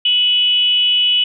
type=tone with frequency modulation; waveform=sine; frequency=2960 Hz; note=F#7; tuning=in tune; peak=-11 dBFS; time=0.05-1.24 s; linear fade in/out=5 ms; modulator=414 Hz; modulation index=0.38; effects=none